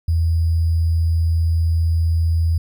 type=tone with sample-and-hold; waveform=sine; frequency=82.4 Hz; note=E2; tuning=in tune; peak=-14 dBFS; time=0.08-2.58 s; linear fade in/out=5 ms; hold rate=4900 Hz; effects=none